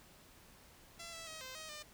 5% pulse tone with pitch steps, 675 / 659 / 634 / 518 / 630 / 601 Hz, E5 / E5 / D#5 / C5 / D#5 / D5, +41 / -1 / +32 / -17 / +21 / +40 cents, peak -35 dBFS, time 0.99-1.83 s, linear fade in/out 10 ms, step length 140 ms, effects pink hiss -61 dBFS RMS until 1.93 s

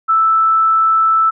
sine tone, 1318.5 Hz, E6, in tune, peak -9 dBFS, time 0.08-1.31 s, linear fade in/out 20 ms, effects none

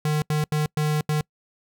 square tone bursts at uneven times, 151.7 Hz, D#3, 44 cents flat, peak -21 dBFS, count 5, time 0.05-0.22 / 0.3-0.44 / 0.52-0.66 / 0.77-1.01 / 1.09-1.21 s, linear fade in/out 2 ms, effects noise-tail reverb RT60 0.1 s tail -26 dB re dry

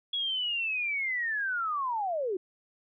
sine linear sweep, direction down, 3363 to 348.9 Hz, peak -28 dBFS, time 0.13-2.37 s, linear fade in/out 5 ms, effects none

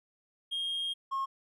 triangle tone pair in turn, 3236 / 1079.9 Hz, G#7 / C#6, -46 / -46 cents, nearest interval octave + perfect fifth, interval 1900 cents, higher first, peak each -29 / -27 dBFS, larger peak second, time 0.51-0.94 / 1.11-1.26 s, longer first, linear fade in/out 20 ms, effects tanh soft clip ceiling -25 dBFS

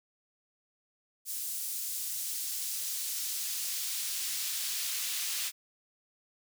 pink noise with high-pass filter sweep, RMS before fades -35 dBFS, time 1.25-5.52 s, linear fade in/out 50 ms, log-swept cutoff 8000 to 3000 Hz, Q 0.71, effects none

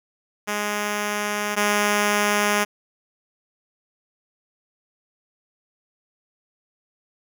5% pulse tone pair in turn, 207.7 / 206.9 Hz, G#3 / G#3, 0 / -6 cents, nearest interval unison, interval 6 cents, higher first, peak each -12 / -7 dBFS, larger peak second, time 0.47-1.56 / 1.56-2.65 s, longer neither, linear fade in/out 20 ms, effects none

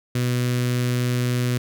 sawtooth tone with notch filter, 123.47 Hz, B2, in tune, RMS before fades -22 dBFS, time 0.15-1.58 s, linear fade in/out 5 ms, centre 820 Hz, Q 0.85, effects none

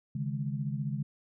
sine chord, C# suspended second, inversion none, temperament equal with one note detuned, 138.59 / 153.78 / 207.7 Hz, C#3 / D#3 / G#3, 0 / -20 / 0 cents, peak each -33 / -36 / -37 dBFS, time 0.15-1.03 s, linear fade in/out 5 ms, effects none

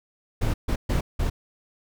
brown noise bursts at uneven times, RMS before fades -23 dBFS, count 4, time 0.41-0.54 / 0.68-0.76 / 0.89-1.01 / 1.19-1.3 s, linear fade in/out 10 ms, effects none

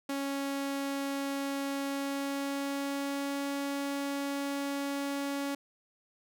sawtooth tone with pitch glide, 277.2 to 280.3 Hz, C#4 to C#4, 0 to +19 cents, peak -28 dBFS, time 0.09-5.55 s, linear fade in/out 5 ms, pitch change +19 cents, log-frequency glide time 1.82-3.5 s, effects none

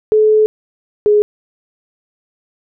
sine tone pair in turn, 430.5 / 418 Hz, A4 / G#4, -38 / +11 cents, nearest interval minor second, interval 51 cents, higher first, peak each -7 dBFS, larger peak neither, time 0.12-0.46 / 1.06-1.22 s, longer first, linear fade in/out 0 ms, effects none

